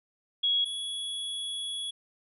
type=tone pair in turn; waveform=sine / square; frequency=3330 / 3365 Hz; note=G#7 / G#7; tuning=+4 / +22 cents; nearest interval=unison; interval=18 cents; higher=second; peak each=-23 / -33 dBFS; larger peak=first; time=0.43-0.65 / 0.65-1.91 s; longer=second; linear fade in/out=10 ms; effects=resampled to 32000 Hz